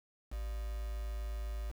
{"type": "tone with quantisation", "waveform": "sine", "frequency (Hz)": 54, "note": "A1", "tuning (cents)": -32, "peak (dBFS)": -36, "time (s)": [0.31, 1.72], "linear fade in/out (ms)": 20, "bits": 8, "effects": []}